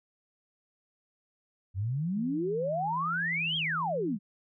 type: exponential two-way sweep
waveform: sine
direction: up then down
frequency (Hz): 89.3 to 3322 to 183.3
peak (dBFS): -28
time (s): 1.74-4.19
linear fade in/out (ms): 50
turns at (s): 3.57
type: tone with vibrato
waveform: sine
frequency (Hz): 164.81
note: E3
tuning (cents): 0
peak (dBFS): -37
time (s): 2.16-4.17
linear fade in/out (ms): 10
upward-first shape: sine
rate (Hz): 1.2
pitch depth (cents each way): 52
effects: none